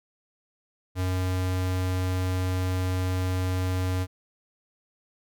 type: tone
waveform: square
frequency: 92.2 Hz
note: F#2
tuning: 6 cents flat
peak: -25 dBFS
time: 0.95-4.07 s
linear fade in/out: 50 ms
effects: none